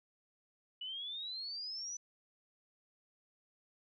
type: exponential sweep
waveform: sine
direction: up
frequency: 2931 to 6020 Hz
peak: -40 dBFS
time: 0.81-1.97 s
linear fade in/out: 5 ms
effects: none